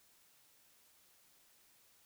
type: silence
effects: white hiss -68 dBFS RMS until 2.05 s